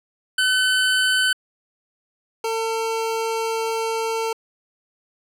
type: tone pair in turn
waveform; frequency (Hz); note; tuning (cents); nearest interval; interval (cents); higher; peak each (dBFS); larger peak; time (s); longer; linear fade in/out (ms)
25% pulse; 1515 / 450.4; F#6 / A4; +40 / +40; octave + major sixth; 2100; first; -13 / -18; first; 0.38-1.33 / 2.44-4.33; second; 5
effects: low-pass 12000 Hz 12 dB/octave